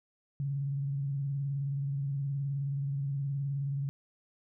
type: tone with vibrato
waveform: sine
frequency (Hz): 139.3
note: C#3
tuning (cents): +9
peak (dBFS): -30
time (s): 0.4-3.89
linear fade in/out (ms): 0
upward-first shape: square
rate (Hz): 19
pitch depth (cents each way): 41
effects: none